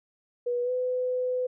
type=tone with pitch glide; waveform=sine; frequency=486 to 503.4 Hz; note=B4 to B4; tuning=-28 to +33 cents; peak=-25 dBFS; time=0.46-1.47 s; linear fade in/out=10 ms; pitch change=+61 cents; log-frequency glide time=0.63-0.71 s; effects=none